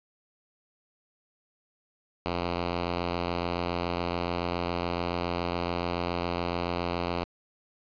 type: tone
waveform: 5% pulse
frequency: 87.1 Hz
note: F2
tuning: 4 cents flat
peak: -17 dBFS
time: 2.26-7.24 s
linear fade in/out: 0 ms
effects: resampled to 11025 Hz + 8-bit